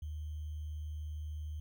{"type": "tone with sample-and-hold", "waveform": "sine", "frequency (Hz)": 76.4, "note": "D#2", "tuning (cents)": -31, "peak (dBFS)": -38, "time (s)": [0.02, 1.6], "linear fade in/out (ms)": 5, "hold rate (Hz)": 3150, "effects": []}